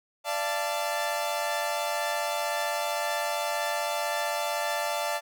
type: chord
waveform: sawtooth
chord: D minor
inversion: none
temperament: equal with one note detuned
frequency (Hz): 587.3 / 682.9 / 880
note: D5 / F5 / A5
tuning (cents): 0 / -39 / 0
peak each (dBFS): -28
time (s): 0.24-5.21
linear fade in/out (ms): 50
effects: none